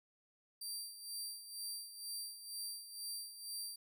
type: tone with tremolo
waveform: 20% pulse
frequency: 4699 Hz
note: D8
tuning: in tune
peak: -35 dBFS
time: 0.61-3.76 s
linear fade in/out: 5 ms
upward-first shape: sine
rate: 2.1 Hz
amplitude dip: 70%
effects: none